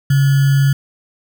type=tone with sample-and-hold; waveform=sine; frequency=138.3 Hz; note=C#3; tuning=4 cents flat; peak=-9 dBFS; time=0.1-0.73 s; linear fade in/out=5 ms; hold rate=1575 Hz; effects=none